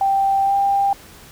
sine tone with pitch glide, 784 to 794.5 Hz, G5 to G5, 0 to +23 cents, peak -14 dBFS, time 0.01-0.93 s, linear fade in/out 2 ms, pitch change +23 cents, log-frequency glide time 0.43-0.54 s, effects pink hiss -43 dBFS RMS until 1.31 s

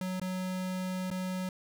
square tone with dropouts, 185 Hz, F#3, in tune, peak -33 dBFS, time 0.01-1.49 s, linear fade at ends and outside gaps 2 ms, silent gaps 0.198-0.215 / 1.103-1.112 s, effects none

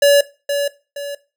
square tone with echo, 570 Hz, C#5, 48 cents sharp, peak -9 dBFS, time 0.02-0.21 s, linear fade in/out 5 ms, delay 470 ms, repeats 2, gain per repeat -8 dB, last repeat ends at 1.15 s, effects noise-tail reverb RT60 0.3 s tail -18 dB re dry

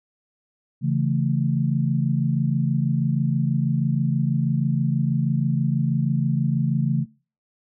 sine chord, A major, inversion first, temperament equal, 138.59 / 164.81 / 220 Hz, C#3 / E3 / A3, 0 / 0 / 0 cents, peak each -21 / -24 / -26 dBFS, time 0.81-7.06 s, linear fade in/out 50 ms, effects noise-tail reverb RT60 0.4 s tail -24 dB re dry

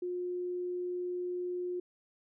sine tone, 357.8 Hz, F4, 42 cents sharp, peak -33 dBFS, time 0.02-1.8 s, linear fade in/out 5 ms, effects none

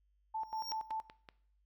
sine tone with tremolo, 880 Hz, A5, in tune, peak -35 dBFS, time 0.34-1.02 s, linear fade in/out 10 ms, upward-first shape square, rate 5.3 Hz, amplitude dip 80%
square tone with exponential growth, 5560 Hz, F8, 9 cents flat, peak -36 dBFS, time 0.4-0.72 s, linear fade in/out 2 ms, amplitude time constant 69 ms
click train, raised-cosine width 0.3 ms, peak -34 dBFS, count 4, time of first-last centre 0.72-1.288 s, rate 5.28 Hz
effects noise-tail reverb RT60 0.6 s tail -19 dB re dry + added 50 Hz sine -70 dBFS peak until 1.65 s

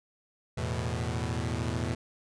sawtooth chord, E suspended fourth, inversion none, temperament equal, 82.41 / 110 / 123.47 Hz, E2 / A2 / B2, 0 / 0 / 0 cents, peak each -30 dBFS, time 0.57-1.95 s, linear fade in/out 10 ms, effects resampled to 22050 Hz

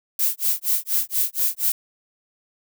violet noise with tremolo, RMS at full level -19 dBFS, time 0.19-1.72 s, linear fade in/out 2 ms, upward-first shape sine, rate 4.2 Hz, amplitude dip 100%, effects none

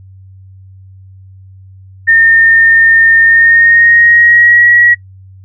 sine tone with pitch glide, 1821 to 1916 Hz, A#6 to A#6, -41 to +47 cents, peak -3 dBFS, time 2.07-4.95 s, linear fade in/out 20 ms, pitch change +88 cents, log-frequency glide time 3.2-4.68 s, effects noise-tail reverb RT60 0.1 s tail -24 dB re dry + added 95 Hz sine -33 dBFS peak until 5.44 s

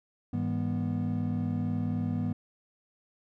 triangle tone cluster, 102.7 / 161.1 / 201 / 244.3 Hz, G#2 / E3 / G3 / B3, -19 / -39 / +44 / -19 cents, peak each -31 / -32 / -34 / -30 dBFS, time 0.33-2.33 s, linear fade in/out 5 ms, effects none

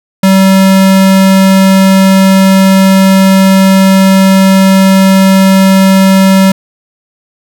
square tone, 191.8 Hz, G3, 37 cents flat, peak -3 dBFS, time 0.23-6.52 s, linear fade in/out 5 ms, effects none

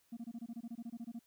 sine tone bursts, 233.1 Hz, A#3, in tune, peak -38 dBFS, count 15, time 0.12-1.192 s, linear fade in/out 10 ms, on 50 ms, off 23 ms, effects tanh soft clip ceiling -40 dBFS + white hiss -73 dBFS RMS until 1.26 s

